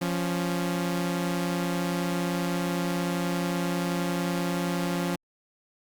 sawtooth tone pair together, 174.61 / 277.2 Hz, F3 / C#4, 0 / 0 cents, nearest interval minor sixth, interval 800 cents, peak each -23 / -28 dBFS, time 0.01-5.16 s, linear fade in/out 10 ms, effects Opus 48 kbps

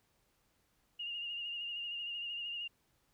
sine tone with vibrato, 2829 Hz, F7, 22 cents sharp, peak -38 dBFS, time 0.99-2.68 s, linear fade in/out 10 ms, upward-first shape sine, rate 13 Hz, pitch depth 34 cents each way, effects pink hiss -75 dBFS RMS until 3.13 s

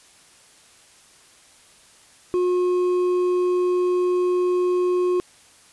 triangle tone with hard clipping, 360 Hz, F#4, 47 cents flat, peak -19 dBFS, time 2.34-5.2 s, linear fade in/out 0 ms, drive 8 dB, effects white hiss -52 dBFS RMS until 5.72 s + resampled to 24000 Hz

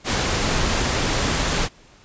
pink noise, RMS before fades -21 dBFS, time 0.04-1.69 s, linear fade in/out 50 ms, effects pink hiss -51 dBFS RMS until 2.04 s + resampled to 16000 Hz

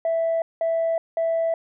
sine tone bursts, 659.3 Hz, E5, in tune, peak -18 dBFS, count 3, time 0.05-1.54 s, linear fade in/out 2 ms, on 370 ms, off 190 ms, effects tanh soft clip ceiling -17 dBFS

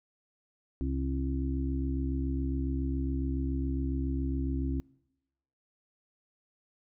harmonic tone, 67.2 Hz, C2, 47 cents sharp, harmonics 1 / 2 / 4 / 5, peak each -31 / -37 / -34 / -40 dBFS, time 0.81-4.8 s, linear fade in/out 0 ms, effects noise-tail reverb RT60 0.9 s tail -25 dB re dry

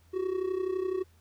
triangle tone with amplitude modulation, 373.6 Hz, F#4, 17 cents sharp, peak -23 dBFS, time 0.13-1.04 s, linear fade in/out 20 ms, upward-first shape sine, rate 31.9 Hz, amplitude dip 75%, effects added 83 Hz sine -58 dBFS peak until 1.2 s + pink hiss -67 dBFS RMS until 1.2 s

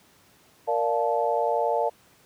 sine chord, Bb major seventh, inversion none, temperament equal with one note detuned, 466.2 / 587.3 / 698.5 / 870.9 Hz, Bb4 / D5 / F5 / A5, 0 / 0 / 0 / -18 cents, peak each -27 dBFS, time 0.67-1.9 s, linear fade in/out 20 ms, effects pink hiss -58 dBFS RMS until 2.25 s + high-pass 100 Hz 12 dB/octave

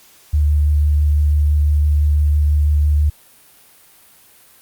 sine tone with vibrato, 74.2 Hz, D2, 18 cents sharp, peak -11 dBFS, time 0.33-3.1 s, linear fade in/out 10 ms, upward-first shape triangle, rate 6 Hz, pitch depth 14 cents each way, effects white hiss -48 dBFS RMS until 4.61 s + Opus 48 kbps

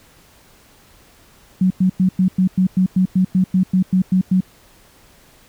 sine tone bursts, 185.8 Hz, F#3, 7 cents sharp, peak -11 dBFS, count 15, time 1.61-4.406 s, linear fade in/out 5 ms, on 94 ms, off 99 ms, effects pink hiss -50 dBFS RMS until 5.48 s

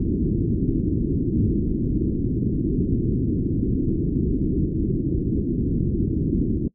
white low-pass noise, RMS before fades -22 dBFS, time 0-6.68 s, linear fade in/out 2 ms, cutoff 350 Hz, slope 48 dB/octave, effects noise-tail reverb RT60 0.1 s tail -22 dB re dry

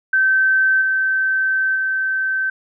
sine tone with level steps, 1545 Hz, G6, 26 cents flat, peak -12 / -15 / -17 dBFS, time 0.13-2.5 s, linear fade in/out 5 ms, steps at 0.81 / 1.75 s, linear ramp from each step 10 ms, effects none

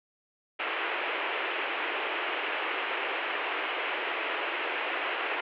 white band-pass noise, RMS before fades -32 dBFS, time 0.59-5.41 s, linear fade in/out 10 ms, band 320 to 2900 Hz, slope 48 dB/octave, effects none

